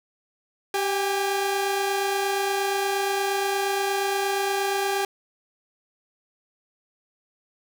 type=tone pair together; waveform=sawtooth; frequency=391.5 / 811.5 Hz; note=G4 / G#5; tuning=-2 / -40 cents; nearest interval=octave + minor second; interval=1262 cents; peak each=-21 / -23 dBFS; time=0.74-5.05 s; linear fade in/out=2 ms; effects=none